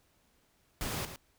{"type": "noise with echo", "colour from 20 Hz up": "pink", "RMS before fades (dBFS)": -36, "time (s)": [0.81, 1.05], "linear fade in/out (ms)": 0, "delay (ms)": 110, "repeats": 1, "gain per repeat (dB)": -9, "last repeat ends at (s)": 1.16, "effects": ["pink hiss -70 dBFS RMS until 1.38 s"]}